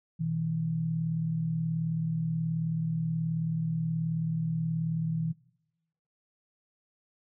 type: tone pair together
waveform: sine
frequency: 123.12 / 161.8 Hz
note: B2 / E3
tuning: -5 / -32 cents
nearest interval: perfect fourth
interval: 473 cents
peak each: -36 / -28 dBFS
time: 0.19-5.33 s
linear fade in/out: 20 ms
effects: noise-tail reverb RT60 1.0 s tail -24 dB re dry